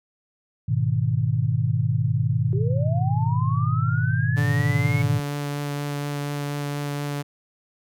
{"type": "chord", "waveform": "sine", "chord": "G# minor", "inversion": "none", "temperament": "equal", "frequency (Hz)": [103.83, 123.47, 155.56], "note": ["G#2", "B2", "D#3"], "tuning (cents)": [0, 0, 0], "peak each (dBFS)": [-24, -22, -25], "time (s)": [0.68, 5.2], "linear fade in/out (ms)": 10}
{"type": "linear sweep", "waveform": "sine", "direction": "up", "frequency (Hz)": [370, 2217], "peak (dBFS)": -29, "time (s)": [2.53, 5.02], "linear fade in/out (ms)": 0}
{"type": "tone with vibrato", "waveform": "sawtooth", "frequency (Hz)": 144.4, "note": "D3", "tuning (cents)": -29, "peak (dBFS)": -22, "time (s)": [4.36, 7.23], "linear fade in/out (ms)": 20, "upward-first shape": "triangle", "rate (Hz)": 4.2, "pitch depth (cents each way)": 11}
{"effects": []}